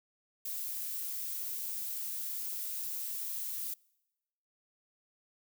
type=noise; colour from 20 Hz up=violet; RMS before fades=-38 dBFS; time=0.45-3.74 s; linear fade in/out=5 ms; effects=noise-tail reverb RT60 1.0 s tail -26 dB re dry